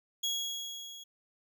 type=tone with level ramp; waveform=30% pulse; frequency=3322 Hz; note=G#7; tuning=in tune; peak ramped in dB=-26 to -43 dBFS; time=0.23-1.04 s; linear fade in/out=10 ms; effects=none